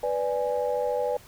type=chord; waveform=sine; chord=G# diminished; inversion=first; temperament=equal; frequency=493.9 / 587.3 / 830.6 Hz; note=B4 / D5 / G#5; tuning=0 / 0 / 0 cents; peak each=-26 / -28 / -31 dBFS; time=0.03-1.17 s; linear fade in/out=5 ms; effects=tanh soft clip ceiling -15 dBFS + pink hiss -51 dBFS RMS until 1.27 s